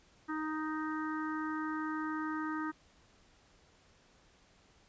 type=harmonic tone; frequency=311.1 Hz; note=D#4; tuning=in tune; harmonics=1 / 3 / 4 / 5 / 6; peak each=-36 / -44 / -41 / -44 / -48 dBFS; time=0.28-2.72 s; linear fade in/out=20 ms; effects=pink hiss -65 dBFS RMS until 4.88 s + resampled to 16000 Hz